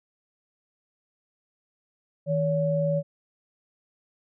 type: tone pair together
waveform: sine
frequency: 158.92 / 567 Hz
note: D#3 / C#5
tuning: +37 / +39 cents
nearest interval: octave + minor seventh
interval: 2202 cents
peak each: -25 / -24 dBFS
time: 2.26-3.03 s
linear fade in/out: 50 ms
effects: none